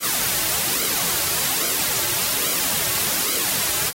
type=noise with flanger; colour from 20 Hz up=white; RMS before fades=-22 dBFS; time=0-3.93 s; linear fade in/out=50 ms; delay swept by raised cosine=1.1 to 4.2 ms; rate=1.2 Hz; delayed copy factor=-0.65; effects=AAC 48 kbps